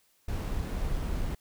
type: noise with sample-and-hold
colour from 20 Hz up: brown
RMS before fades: -31 dBFS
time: 0.28-1.35 s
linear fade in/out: 5 ms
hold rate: 11025 Hz
effects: white hiss -68 dBFS RMS until 1.4 s